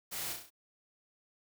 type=noise with echo; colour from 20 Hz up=white; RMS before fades=-40 dBFS; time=0.11-0.34 s; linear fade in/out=20 ms; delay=33 ms; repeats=5; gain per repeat=-4 dB; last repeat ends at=0.505 s; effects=none